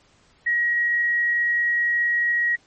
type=tone; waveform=sine; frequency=1900 Hz; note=A#6; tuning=33 cents sharp; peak=-18 dBFS; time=0.46-2.56 s; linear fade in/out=10 ms; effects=pink hiss -58 dBFS RMS until 2.66 s + MP3 32 kbps